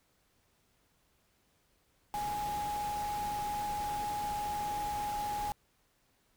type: tone in noise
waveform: sine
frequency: 830.6 Hz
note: G#5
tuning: in tune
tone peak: -33 dBFS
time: 2.14-5.52 s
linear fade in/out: 0 ms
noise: pink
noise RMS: -44 dBFS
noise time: 2.14-5.52 s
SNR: +8 dB
effects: pink hiss -72 dBFS RMS until 6.36 s

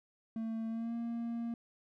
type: tone with pitch glide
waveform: triangle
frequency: 224.4 to 233.1 Hz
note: A3 to A#3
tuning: +34 to 0 cents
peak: -33 dBFS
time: 0.36-1.54 s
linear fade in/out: 2 ms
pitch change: +66 cents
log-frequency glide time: 0.68-0.94 s
effects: none

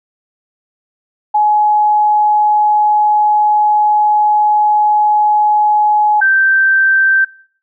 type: tone pair in turn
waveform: sine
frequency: 843 / 1561.3 Hz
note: G#5 / G6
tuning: +26 / -7 cents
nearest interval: major seventh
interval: 1067 cents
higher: second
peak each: -8 / -7 dBFS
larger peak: second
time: 1.34-6.21 / 6.21-7.25 s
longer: first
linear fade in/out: 10 ms
effects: noise-tail reverb RT60 0.5 s tail -21 dB re dry

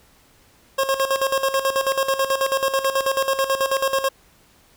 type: tone with tremolo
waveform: 25% pulse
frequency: 539 Hz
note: C#5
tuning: 49 cents flat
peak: -13 dBFS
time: 0.78-4.09 s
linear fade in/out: 10 ms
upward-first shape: square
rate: 9.2 Hz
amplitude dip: 70%
effects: pink hiss -55 dBFS RMS until 4.76 s

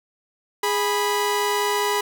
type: tone pair together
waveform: sawtooth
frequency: 412.9 / 985 Hz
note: G#4 / B5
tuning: -10 / -5 cents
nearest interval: octave + minor third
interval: 1505 cents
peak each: -19 dBFS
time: 0.63-2.01 s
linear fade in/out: 5 ms
effects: none

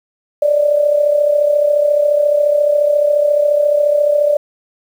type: tone with amplitude modulation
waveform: sine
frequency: 587.3 Hz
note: D5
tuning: in tune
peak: -7 dBFS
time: 0.42-4.37 s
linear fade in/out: 5 ms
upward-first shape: sine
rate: 34.3 Hz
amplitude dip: 60%
effects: 7-bit

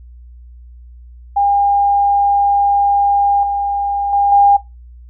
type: tone with level steps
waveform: sine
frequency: 806 Hz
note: G5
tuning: 48 cents sharp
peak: -10 / -15 / -10 / -6 dBFS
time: 1.36-4.57 s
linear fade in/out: 10 ms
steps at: 3.43 / 4.13 / 4.32 s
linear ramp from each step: 2 ms
effects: noise-tail reverb RT60 0.2 s tail -18 dB re dry + added 60 Hz sine -35 dBFS peak until 5.09 s

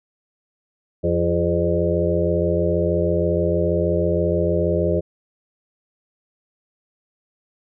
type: harmonic tone with a mistuned harmonic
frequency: 86.3 Hz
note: F2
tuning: 20 cents flat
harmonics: 1 / 2 / 4 / 5 / 6 / 7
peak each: -24 / -24 / -24 / -24 / -24 / -24 dBFS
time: 1.03-5.01 s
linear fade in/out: 20 ms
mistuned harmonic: 5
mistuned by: -47 cents
effects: none

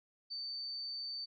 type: tone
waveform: sine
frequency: 4566 Hz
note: D8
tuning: 50 cents flat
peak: -39 dBFS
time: 0.3-1.26 s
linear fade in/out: 20 ms
effects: none

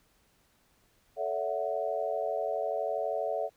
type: chord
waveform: sine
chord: F# minor seventh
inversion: first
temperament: equal with one note detuned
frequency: 440 / 567 / 659.3 / 740 Hz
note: A4 / C#5 / E5 / F#5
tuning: 0 / +39 / 0 / 0 cents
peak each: -36 / -34 / -33 / -36 dBFS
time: 1.16-3.5 s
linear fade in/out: 50 ms
effects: pink hiss -68 dBFS RMS until 3.56 s

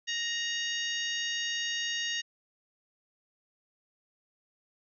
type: harmonic tone with a mistuned harmonic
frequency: 932.3 Hz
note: A#5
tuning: in tune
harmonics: 2 / 3 / 4 / 5 / 6 / 7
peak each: -35 / -35 / -37 / -44 / -41 / -41 dBFS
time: 0.07-2.22 s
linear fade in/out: 20 ms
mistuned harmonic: 3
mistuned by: +31 cents
effects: none

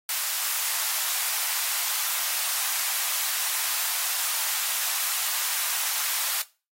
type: high-pass noise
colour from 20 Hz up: white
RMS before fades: -27 dBFS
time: 0.09-6.42 s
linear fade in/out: 2 ms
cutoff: 770 Hz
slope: 24 dB/octave
effects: noise-tail reverb RT60 0.3 s tail -18 dB re dry + AAC 48 kbps

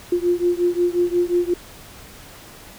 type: beating tone pair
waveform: sine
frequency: 349.2 / 354.8 Hz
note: F4 / F4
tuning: 0 / +27 cents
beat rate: 5.6 Hz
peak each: -19 / -20 dBFS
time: 0.12-1.54 s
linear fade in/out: 5 ms
effects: pink hiss -42 dBFS RMS until 2.78 s

